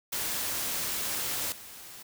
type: noise with level steps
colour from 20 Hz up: white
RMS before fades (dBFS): -32 / -46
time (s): 0.12-2.03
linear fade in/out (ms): 10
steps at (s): 1.52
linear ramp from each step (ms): 2
effects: none